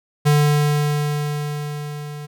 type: tone with level ramp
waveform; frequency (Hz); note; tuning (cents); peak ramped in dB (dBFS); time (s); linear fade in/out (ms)
square; 147.7; D3; +10; -12 to -31; 0.25-2.27; 20
effects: none